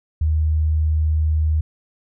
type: tone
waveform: sine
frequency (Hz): 77.78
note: D#2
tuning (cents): 0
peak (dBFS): -15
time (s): 0.21-1.61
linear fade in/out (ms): 5
effects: none